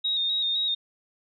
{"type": "tone with vibrato", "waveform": "sine", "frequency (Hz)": 3729, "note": "A#7", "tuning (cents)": 0, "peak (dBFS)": -23, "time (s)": [0.04, 0.75], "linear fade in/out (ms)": 10, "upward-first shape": "square", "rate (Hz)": 3.9, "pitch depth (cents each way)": 32, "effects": []}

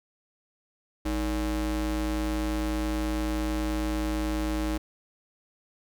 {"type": "ring-modulated tone", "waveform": "square", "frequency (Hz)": 129.4, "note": "C3", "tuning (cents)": -19, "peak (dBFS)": -24, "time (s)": [1.05, 4.78], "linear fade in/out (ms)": 10, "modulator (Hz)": 184, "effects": []}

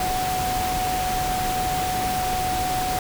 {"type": "tone in noise", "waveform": "sine", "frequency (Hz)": 740, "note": "F#5", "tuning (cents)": 0, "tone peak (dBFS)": -23, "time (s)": [0, 2.99], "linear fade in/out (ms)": 2, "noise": "pink", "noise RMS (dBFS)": -28, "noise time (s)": [0, 2.99], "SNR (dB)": 2, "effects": []}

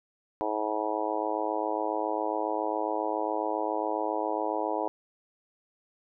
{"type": "harmonic tone", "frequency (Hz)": 107.3, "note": "A2", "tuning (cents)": -43, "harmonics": [3, 4, 5, 6, 7, 8, 9], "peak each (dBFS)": [-35, -35, -35, -35, -35, -35, -35], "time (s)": [0.41, 4.88], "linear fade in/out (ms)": 0, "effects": []}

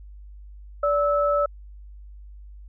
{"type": "tone pair together", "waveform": "sine", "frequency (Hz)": [580, 1305.7], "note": ["D5", "E6"], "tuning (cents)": [-22, -17], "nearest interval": "octave + major second", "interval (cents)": 1405, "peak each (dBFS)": [-20, -23], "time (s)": [0.83, 1.46], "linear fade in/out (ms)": 5, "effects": ["added 50 Hz sine -40 dBFS peak until 2.68 s"]}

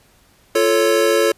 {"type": "chord", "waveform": "square", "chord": "F augmented", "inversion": "none", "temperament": "equal with one note detuned", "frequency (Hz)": [347, 440, 554.4], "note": ["F4", "A4", "C#5"], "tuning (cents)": [-11, 0, 0], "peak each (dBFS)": [-20, -17, -18], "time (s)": [0.55, 1.32], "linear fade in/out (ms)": 5, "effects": ["pink hiss -54 dBFS RMS until 1.37 s", "resampled to 32000 Hz"]}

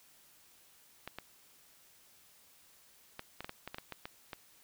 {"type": "clicks", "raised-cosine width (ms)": 0.3, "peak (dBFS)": -25, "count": 12, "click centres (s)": [1.076, 1.186, 3.194, 3.406, 3.445, 3.494, 3.676, 3.745, 3.784, 3.923, 4.055, 4.332], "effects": ["white hiss -63 dBFS RMS until 4.63 s"]}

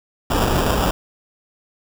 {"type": "noise with sample-and-hold", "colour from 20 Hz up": "pink", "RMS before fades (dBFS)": -18, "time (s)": [0.3, 0.91], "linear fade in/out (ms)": 5, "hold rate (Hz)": 2100, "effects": []}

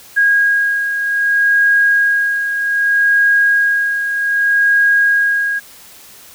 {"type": "beating tone pair", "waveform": "sine", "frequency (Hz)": [1636, 1636.64], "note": ["G#6", "G#6"], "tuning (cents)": [-26, -26], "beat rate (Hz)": 0.64, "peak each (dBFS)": [-19, -11], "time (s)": [0.16, 5.6], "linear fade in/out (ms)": 20, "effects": ["white hiss -40 dBFS RMS until 6.34 s"]}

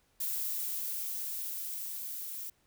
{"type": "noise with level ramp", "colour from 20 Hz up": "violet", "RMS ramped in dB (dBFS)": [-34, -41], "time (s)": [0.2, 2.5], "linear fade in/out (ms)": 5, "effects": ["pink hiss -71 dBFS RMS until 2.66 s"]}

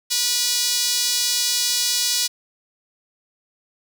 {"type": "tone with high-pass filter", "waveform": "sawtooth", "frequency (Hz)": 487.7, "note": "B4", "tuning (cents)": -22, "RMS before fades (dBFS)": -21, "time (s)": [0.1, 2.28], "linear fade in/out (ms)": 20, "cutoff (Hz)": 4600, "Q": 1.9, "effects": []}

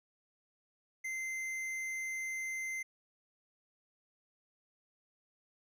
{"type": "tone with tanh clipping", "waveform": "triangle", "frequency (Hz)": 2076, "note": "C7", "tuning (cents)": -14, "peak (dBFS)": -38, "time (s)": [1.04, 2.83], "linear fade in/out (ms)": 10, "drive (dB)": 15, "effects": []}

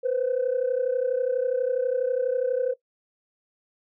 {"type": "tone pair together", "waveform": "sine", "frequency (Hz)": [488.8, 521], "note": ["B4", "C5"], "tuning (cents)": [-18, -7], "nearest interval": "minor second", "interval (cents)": 111, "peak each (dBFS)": -24, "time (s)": [0.03, 2.74], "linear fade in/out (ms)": 20, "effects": ["noise-tail reverb RT60 0.1 s tail -17 dB re dry", "tanh soft clip ceiling -17 dBFS"]}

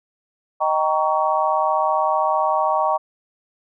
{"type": "chord", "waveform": "sine", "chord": "Eb dominant seventh", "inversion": "none", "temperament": "just", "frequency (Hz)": [622.3, 777.8, 933.4, 1120.1], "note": ["Eb5", "G5", "Bb5", "Db6"], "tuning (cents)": [0, -14, 2, 18], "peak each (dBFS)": -22, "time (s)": [0.6, 2.98], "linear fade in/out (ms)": 20, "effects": []}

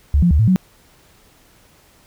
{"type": "tone with pitch steps", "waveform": "sine", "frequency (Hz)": [71.8, 173.7, 73.7, 110.8, 185.9], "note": ["D2", "F3", "D2", "A2", "F#3"], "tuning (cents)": [-39, -9, 7, 13, 8], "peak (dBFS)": -10, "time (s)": [0.14, 0.56], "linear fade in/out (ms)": 0, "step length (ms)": 84, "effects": ["pink hiss -52 dBFS RMS until 2.06 s"]}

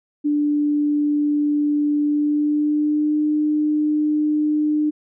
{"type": "tone with pitch glide", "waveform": "sine", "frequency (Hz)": [294.4, 301.8], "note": ["D4", "D4"], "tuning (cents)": [4, 47], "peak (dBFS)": -16, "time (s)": [0.24, 4.91], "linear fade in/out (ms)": 20, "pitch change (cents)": 43, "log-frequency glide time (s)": [2.03, 3.21], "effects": []}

